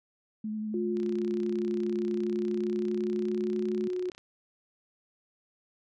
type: tone with vibrato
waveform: sine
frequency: 215.1 Hz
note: A3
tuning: 39 cents flat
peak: -31 dBFS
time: 0.44-3.88 s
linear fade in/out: 5 ms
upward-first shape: sine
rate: 11 Hz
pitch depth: 18 cents each way
type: tone with pitch glide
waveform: sine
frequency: 353.9 to 363.4 Hz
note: F4 to F#4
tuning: +23 to -31 cents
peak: -29 dBFS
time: 0.74-4.1 s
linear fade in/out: 2 ms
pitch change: +46 cents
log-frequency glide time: 2.08-3.79 s
type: click train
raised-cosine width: 0.2 ms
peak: -31 dBFS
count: 105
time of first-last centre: 0.97-4.18 s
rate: 32.4 Hz
effects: none